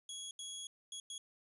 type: tone bursts at uneven times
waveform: 20% pulse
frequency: 3332 Hz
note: G#7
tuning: 5 cents sharp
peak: -38 dBFS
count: 4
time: 0.09-0.31 / 0.39-0.67 / 0.92-1 / 1.1-1.18 s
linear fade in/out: 2 ms
effects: resampled to 24000 Hz